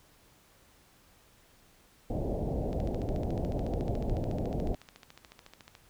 pink low-pass noise, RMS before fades -32 dBFS, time 2.1-4.75 s, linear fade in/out 2 ms, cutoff 730 Hz, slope 48 dB/octave
click train, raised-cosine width 0.2 ms, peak -31 dBFS, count 43, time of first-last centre 2.73-5.752 s, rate 13.9 Hz
effects pink hiss -62 dBFS RMS until 5.89 s

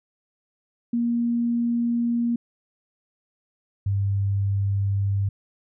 sine tone pair in turn, 236.1 / 99.27 Hz, A#3 / G2, +22 / +22 cents, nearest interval octave + minor third, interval 1500 cents, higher first, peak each -20 dBFS, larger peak neither, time 0.93-2.36 / 3.86-5.29 s, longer neither, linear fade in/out 5 ms, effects none

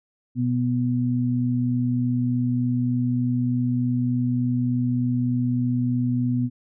sine tone pair together, 123.47 / 246.8 Hz, B2 / B3, 0 / -1 cents, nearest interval octave, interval 1199 cents, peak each -23 / -22 dBFS, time 0.35-6.5 s, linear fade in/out 50 ms, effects none

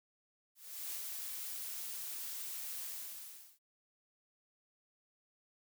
blue noise with ADSR envelope, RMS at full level -41 dBFS, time 0.55-3.59 s, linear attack 370 ms, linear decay 75 ms, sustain -2 dB, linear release 730 ms, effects none

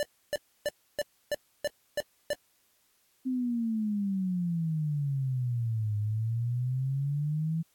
square tone bursts, 587.3 Hz, D5, in tune, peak -27 dBFS, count 8, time 0-2.332 s, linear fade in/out 0 ms, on 29 ms, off 300 ms
sine exponential two-way sweep, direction down then up, 261.6 to 103.83 to 165.1 Hz, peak -27 dBFS, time 3.25-7.63 s, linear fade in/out 20 ms, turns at 5.97 s
effects white hiss -69 dBFS RMS until 7.74 s + AAC 64 kbps

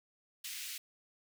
pink high-pass noise, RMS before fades -43 dBFS, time 0.44-0.78 s, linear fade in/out 5 ms, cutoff 2200 Hz, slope 24 dB/octave, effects none

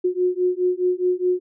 sine beating tone pair, 360.1 / 364.9 Hz, F#4 / F#4, -47 / -24 cents, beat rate 4.8 Hz, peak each -21 dBFS, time 0.04-1.4 s, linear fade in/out 10 ms, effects none

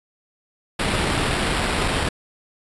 pink noise with sample-and-hold, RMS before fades -22 dBFS, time 0.79-2.09 s, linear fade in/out 5 ms, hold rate 6300 Hz, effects resampled to 24000 Hz

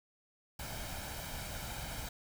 pink noise with comb filter, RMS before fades -42 dBFS, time 0.59-2.09 s, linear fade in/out 5 ms, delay 1.3 ms, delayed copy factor +0.55, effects none

